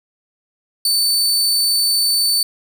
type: tone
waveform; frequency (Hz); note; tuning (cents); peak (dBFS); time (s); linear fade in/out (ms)
sawtooth; 4526; C#8; +35; -11; 0.85-2.43; 2
effects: none